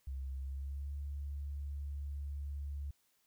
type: tone with pitch glide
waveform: sine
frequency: 66.8 to 71.18 Hz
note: C2 to C#2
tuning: +36 to +46 cents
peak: -38 dBFS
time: 0.07-2.91 s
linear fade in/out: 5 ms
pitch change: +110 cents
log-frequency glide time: 0.38-0.93 s
effects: white hiss -75 dBFS RMS until 3.26 s